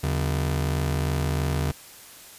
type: ring-modulated tone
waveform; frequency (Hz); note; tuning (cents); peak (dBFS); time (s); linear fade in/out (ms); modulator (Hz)
40% pulse; 109.6; A2; -6; -19; 0.03-1.72; 10; 31.5
effects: white hiss -46 dBFS RMS until 2.38 s + resampled to 32000 Hz